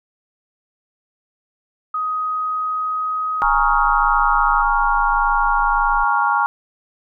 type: tone with pitch glide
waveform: sine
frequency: 1254 to 1262 Hz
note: D#6 to D#6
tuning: +13 to +24 cents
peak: -19 dBFS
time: 1.94-4.62 s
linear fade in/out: 5 ms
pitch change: +11 cents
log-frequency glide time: 2.19-3.91 s
type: chord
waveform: sine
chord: Bb minor seventh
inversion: third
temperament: equal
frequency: 830.6 / 932.3 / 1108.7 / 1396.9 Hz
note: Ab5 / Bb5 / Db6 / F6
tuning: 0 / 0 / 0 / 0 cents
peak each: -20 dBFS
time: 3.42-6.46 s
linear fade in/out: 0 ms
type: tone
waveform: sine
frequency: 25.96 Hz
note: G#0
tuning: in tune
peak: -25 dBFS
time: 3.44-6.04 s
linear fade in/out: 0 ms
effects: none